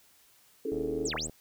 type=chord; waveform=sine; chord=A major seventh; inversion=first; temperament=equal; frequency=277.2 / 329.6 / 415.3 / 440 Hz; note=C#4 / E4 / G#4 / A4; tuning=0 / 0 / 0 / 0 cents; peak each=-37 / -38 / -36 / -33 dBFS; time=0.65-1.09 s; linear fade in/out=5 ms
type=click train; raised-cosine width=2 ms; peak=-29 dBFS; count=46; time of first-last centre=0.72-1.296 s; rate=78.1 Hz
type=linear two-way sweep; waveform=sine; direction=down then up; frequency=8490 to 322.1 to 8490 Hz; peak=-32 dBFS; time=1.05-1.27 s; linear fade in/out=5 ms; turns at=1.15 s
effects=white hiss -62 dBFS RMS until 1.4 s